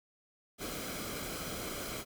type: noise with comb filter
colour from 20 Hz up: pink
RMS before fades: -40 dBFS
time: 0.58-2.05 s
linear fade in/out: 50 ms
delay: 1.1 ms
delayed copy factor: -0.55
effects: none